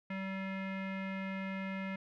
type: tone with low-pass filter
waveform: square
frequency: 192.1 Hz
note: G3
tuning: 35 cents flat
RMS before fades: -39 dBFS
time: 0.1-1.96 s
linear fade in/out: 5 ms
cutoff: 2200 Hz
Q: 4
effects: none